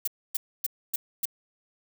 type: noise bursts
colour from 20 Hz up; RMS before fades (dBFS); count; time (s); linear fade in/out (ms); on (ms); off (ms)
violet; -27; 5; 0.05-1.255; 5; 25; 270
effects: none